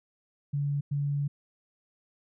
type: tone bursts at uneven times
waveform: sine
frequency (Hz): 143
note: D3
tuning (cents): -46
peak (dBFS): -26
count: 2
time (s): 0.53-0.81 / 0.91-1.28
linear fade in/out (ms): 10
effects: none